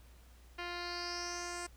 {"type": "tone with low-pass filter sweep", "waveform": "10% pulse", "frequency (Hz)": 350, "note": "F4", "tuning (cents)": 4, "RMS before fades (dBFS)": -41, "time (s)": [0.58, 1.67], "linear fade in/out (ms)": 10, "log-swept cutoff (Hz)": [3400, 7900], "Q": 5.6, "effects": ["added 60 Hz sine -56 dBFS peak until 1.76 s", "pink hiss -65 dBFS RMS until 1.76 s"]}